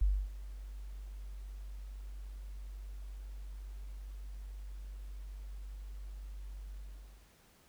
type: tone with ADSR envelope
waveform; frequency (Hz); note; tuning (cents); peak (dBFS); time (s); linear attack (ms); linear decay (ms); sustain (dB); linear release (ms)
sine; 48.83; G1; -6; -24; 0.01-7.31; 8; 270; -18; 560
effects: pink hiss -65 dBFS RMS until 7.68 s

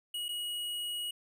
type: tone with dropouts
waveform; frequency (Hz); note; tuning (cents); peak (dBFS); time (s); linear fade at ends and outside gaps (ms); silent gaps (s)
square; 2903; F#7; -34; -35; 0.14-1.11; 5; 0.284-0.289
effects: none

